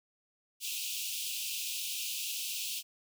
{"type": "high-pass noise", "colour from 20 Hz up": "pink", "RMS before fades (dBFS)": -37, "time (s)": [0.6, 2.83], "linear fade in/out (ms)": 50, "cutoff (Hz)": 2500, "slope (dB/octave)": 96, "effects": []}